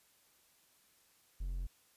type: tone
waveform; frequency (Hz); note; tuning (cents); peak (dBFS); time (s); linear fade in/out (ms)
triangle; 44.54; F1; +35; -34; 1.4-1.67; 10
effects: white hiss -69 dBFS RMS until 1.96 s + resampled to 32000 Hz